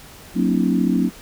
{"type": "tone cluster", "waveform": "sine", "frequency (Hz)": [184.7, 231.4, 269.1, 303, 336.8], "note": ["F#3", "A#3", "C4", "D#4", "E4"], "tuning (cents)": [-3, -13, 49, -46, 37], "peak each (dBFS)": [-20, -21, -21, -24, -27], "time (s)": [0.34, 1.11], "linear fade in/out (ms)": 50, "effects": ["pink hiss -42 dBFS RMS until 1.21 s"]}